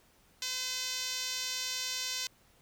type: tone with band-pass filter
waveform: 5% pulse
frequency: 510 Hz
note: C5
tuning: 44 cents flat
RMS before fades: -36 dBFS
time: 0.42-2.27 s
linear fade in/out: 2 ms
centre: 5900 Hz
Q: 0.72
effects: pink hiss -65 dBFS RMS until 2.61 s